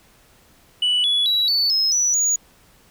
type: tone with pitch steps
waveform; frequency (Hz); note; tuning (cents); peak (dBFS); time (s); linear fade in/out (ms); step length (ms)
sine; 2960 / 3400 / 3906 / 4487 / 5154 / 5920 / 6800; F#7 / G#7 / B7 / C#8 / E8 / F#8 / G#8; 0 / +40 / -20 / +20 / -40 / 0 / +40; -14; 0.82-2.36; 5; 220
effects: tanh soft clip ceiling -14 dBFS + pink hiss -54 dBFS RMS until 2.9 s